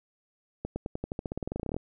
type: accelerating click train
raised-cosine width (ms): 2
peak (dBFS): -19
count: 21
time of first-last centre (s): 0.65-1.766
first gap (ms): 110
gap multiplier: 0.92
effects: none